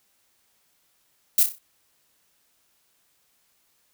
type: noise with echo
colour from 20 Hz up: violet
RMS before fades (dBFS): -17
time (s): 1.38-1.43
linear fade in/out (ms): 2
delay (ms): 31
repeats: 5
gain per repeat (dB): -7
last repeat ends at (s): 1.585
effects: white hiss -67 dBFS RMS until 3.93 s